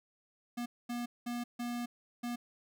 square tone bursts at uneven times, 240.3 Hz, B3, 47 cents flat, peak -36 dBFS, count 5, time 0.57-0.66 / 0.89-1.06 / 1.26-1.44 / 1.59-1.86 / 2.23-2.36 s, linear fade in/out 10 ms, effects none

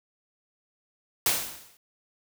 white noise with exponential decay, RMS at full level -21 dBFS, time 1.26-1.77 s, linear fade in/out 2 ms, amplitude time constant 110 ms, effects none

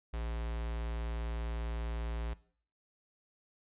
square tone with notch filter, 57.5 Hz, A#1, 23 cents flat, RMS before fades -37 dBFS, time 0.13-2.34 s, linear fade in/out 10 ms, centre 220 Hz, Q 1.6, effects noise-tail reverb RT60 0.5 s tail -19 dB re dry + resampled to 8000 Hz

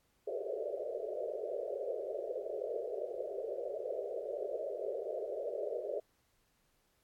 white band-pass noise, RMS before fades -39 dBFS, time 0.27-6 s, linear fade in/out 5 ms, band 380 to 640 Hz, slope 96 dB/octave, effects pink hiss -75 dBFS RMS until 7.03 s + AAC 64 kbps

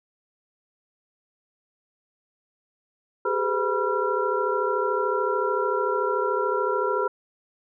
sine tone cluster, 392 / 425.6 / 506 / 975 / 1369 Hz, G4 / G#4 / B4 / B5 / F6, 0 / +42 / +42 / -23 / -35 cents, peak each -28 dBFS, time 3.25-7.08 s, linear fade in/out 5 ms, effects none

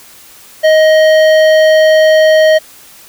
triangle tone with hard clipping, 627 Hz, D#5, 13 cents sharp, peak -6 dBFS, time 0.63-2.59 s, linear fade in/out 20 ms, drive 16 dB, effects white hiss -38 dBFS RMS until 3.08 s

